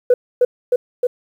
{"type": "tone with echo", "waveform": "sine", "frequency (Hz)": 493.9, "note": "B4", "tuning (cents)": 0, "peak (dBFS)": -6, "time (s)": [0.1, 0.14], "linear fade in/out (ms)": 5, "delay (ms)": 310, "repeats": 3, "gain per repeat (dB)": -2, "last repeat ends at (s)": 1.07, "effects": ["tanh soft clip ceiling -5 dBFS", "8-bit"]}